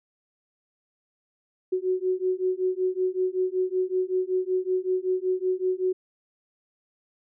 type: beating tone pair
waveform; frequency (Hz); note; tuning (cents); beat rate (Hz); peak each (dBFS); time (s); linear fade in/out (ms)
sine; 367.8 / 373.1; F#4 / F#4; -10 / +14; 5.3; -26; 1.72-5.93; 10
effects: none